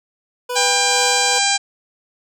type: tone with tremolo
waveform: 25% pulse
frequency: 493.9 Hz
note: B4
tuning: in tune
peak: -17 dBFS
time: 0.49-1.39 s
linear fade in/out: 10 ms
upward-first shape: sine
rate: 2.3 Hz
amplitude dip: 40%
type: harmonic tone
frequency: 797 Hz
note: G5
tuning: 28 cents sharp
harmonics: 1 / 2 / 3 / 4 / 5 / 6 / 7 / 8 / 9 / 10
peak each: -21 / -24 / -23 / -25 / -23 / -24 / -26 / -26 / -24 / -25 dBFS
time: 0.55-1.58 s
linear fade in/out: 20 ms
effects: none